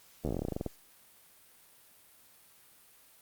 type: slowing click train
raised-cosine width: 2 ms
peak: -20 dBFS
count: 16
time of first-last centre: 0.25-0.663 s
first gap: 12 ms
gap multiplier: 1.11
effects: white hiss -60 dBFS RMS until 3.21 s + Opus 48 kbps